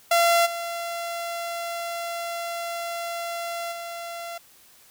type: tone with level steps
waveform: sawtooth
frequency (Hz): 683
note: F5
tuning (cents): -39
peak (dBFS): -13 / -25 / -29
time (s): 0.11-4.38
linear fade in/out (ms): 5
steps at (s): 0.45 / 3.71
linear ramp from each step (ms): 20
effects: white hiss -54 dBFS RMS until 4.9 s